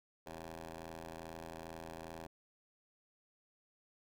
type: ring-modulated tone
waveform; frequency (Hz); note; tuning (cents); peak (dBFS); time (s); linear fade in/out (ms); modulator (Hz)
10% pulse; 82.41; E2; 0; -35; 0.26-2.27; 5; 468
effects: none